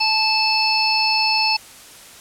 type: harmonic tone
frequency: 875 Hz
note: A5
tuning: 10 cents flat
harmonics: 1 / 3 / 5 / 6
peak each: -21 / -21 / -21 / -21 dBFS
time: 0-1.57 s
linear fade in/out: 10 ms
effects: white hiss -42 dBFS RMS until 2.2 s + low-pass 11000 Hz 12 dB/octave

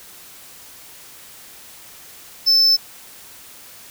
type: tone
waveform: triangle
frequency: 5274 Hz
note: E8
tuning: in tune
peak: -10 dBFS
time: 2.46-2.77 s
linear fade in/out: 20 ms
effects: white hiss -42 dBFS RMS until 3.9 s

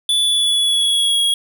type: tone with pitch glide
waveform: square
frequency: 3462 to 3311 Hz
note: A7 to G#7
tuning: -29 to -6 cents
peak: -14 dBFS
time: 0.09-1.34 s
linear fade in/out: 2 ms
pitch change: -77 cents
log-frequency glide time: 0.21-1.22 s
effects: none

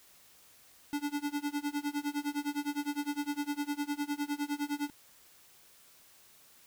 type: tone with tremolo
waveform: square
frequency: 290.3 Hz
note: D4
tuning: 20 cents flat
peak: -30 dBFS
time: 0.93-4.9 s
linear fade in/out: 0 ms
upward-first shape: sine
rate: 9.8 Hz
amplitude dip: 95%
effects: white hiss -60 dBFS RMS until 6.66 s

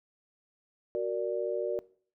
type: chord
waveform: sine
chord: Gb augmented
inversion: none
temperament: equal with one note detuned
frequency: 371.9 / 466.2 / 587.3 Hz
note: Gb4 / Bb4 / D5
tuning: +9 / 0 / 0 cents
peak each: -33 dBFS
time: 0.95-1.79 s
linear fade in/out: 0 ms
effects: noise-tail reverb RT60 0.5 s tail -22 dB re dry

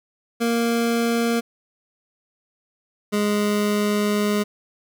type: tone pair in turn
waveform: 25% pulse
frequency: 233.1 / 207.7 Hz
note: A#3 / G#3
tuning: 0 / 0 cents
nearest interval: major second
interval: 200 cents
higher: first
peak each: -15 dBFS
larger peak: neither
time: 0.4-1.41 / 3.12-4.44 s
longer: second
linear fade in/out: 20 ms
effects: none

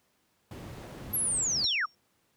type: noise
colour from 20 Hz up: brown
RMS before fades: -36 dBFS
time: 0.51-1.65 s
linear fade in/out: 2 ms
type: linear sweep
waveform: sine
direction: down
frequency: 11710 to 1089 Hz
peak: -26 dBFS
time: 1.13-1.86 s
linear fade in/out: 10 ms
type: tone with exponential decay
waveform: sine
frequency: 5530 Hz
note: F8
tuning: 18 cents flat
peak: -26 dBFS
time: 1.64-1.95 s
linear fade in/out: 2 ms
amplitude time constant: 66 ms
effects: pink hiss -71 dBFS RMS until 2.36 s + high-pass 100 Hz 12 dB/octave

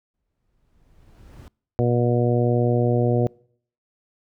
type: noise with exponential growth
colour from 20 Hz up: brown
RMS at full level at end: -39 dBFS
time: 0.14-1.48 s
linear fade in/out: 1 ms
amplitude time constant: 290 ms
type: harmonic tone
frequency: 120.7 Hz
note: B2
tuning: 39 cents flat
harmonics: 1 / 2 / 3 / 4 / 5 / 6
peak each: -20 / -25 / -25 / -24 / -28 / -31 dBFS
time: 1.79-3.27 s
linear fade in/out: 0 ms
effects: noise-tail reverb RT60 0.6 s tail -26 dB re dry

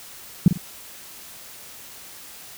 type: tone with echo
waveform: sine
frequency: 174.61 Hz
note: F3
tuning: in tune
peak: -7 dBFS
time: 0.46-0.48 s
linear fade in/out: 2 ms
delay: 48 ms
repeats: 2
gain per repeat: -10 dB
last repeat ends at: 0.576 s
effects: white hiss -42 dBFS RMS until 2.57 s

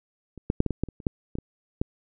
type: clicks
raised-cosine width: 3 ms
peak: -28 / -10 / -6 / -12 / -14 / -11 / -26 / -30 / -10 / -19 / -20 / -11 dBFS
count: 12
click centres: 0.377 / 0.501 / 0.604 / 0.663 / 0.707 / 0.836 / 0.887 / 1.002 / 1.068 / 1.354 / 1.386 / 1.815 s
effects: none

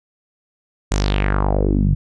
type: tone with low-pass filter sweep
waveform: sawtooth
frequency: 49.57 Hz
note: G1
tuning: 20 cents sharp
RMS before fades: -17 dBFS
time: 0.91-1.95 s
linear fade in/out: 10 ms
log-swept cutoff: 8000 to 130 Hz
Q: 3.5
effects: none

